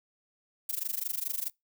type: noise with amplitude modulation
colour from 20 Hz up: violet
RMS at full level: -30 dBFS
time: 0.69-1.5 s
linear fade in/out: 5 ms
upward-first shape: sine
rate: 24.7 Hz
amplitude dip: 95%
effects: noise-tail reverb RT60 0.2 s tail -26 dB re dry